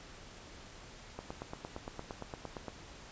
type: click train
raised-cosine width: 1 ms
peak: -26 dBFS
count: 14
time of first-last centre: 1.19-2.683 s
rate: 8.71 Hz
effects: pink hiss -52 dBFS RMS until 3.11 s + resampled to 16000 Hz

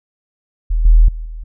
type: tone with level steps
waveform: sine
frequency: 40 Hz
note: D#1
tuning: 49 cents sharp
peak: -12 / -4 / -22 / -25 dBFS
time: 0.7-1.44 s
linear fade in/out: 10 ms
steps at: 0.85 / 1.08 / 1.25 s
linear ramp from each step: 5 ms
effects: none

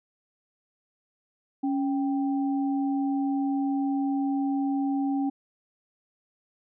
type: tone pair together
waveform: sine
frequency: 277.2 / 784.5 Hz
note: C#4 / G5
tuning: 0 / +1 cents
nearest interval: octave + tritone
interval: 1801 cents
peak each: -24 / -34 dBFS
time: 1.63-5.3 s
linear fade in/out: 10 ms
effects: none

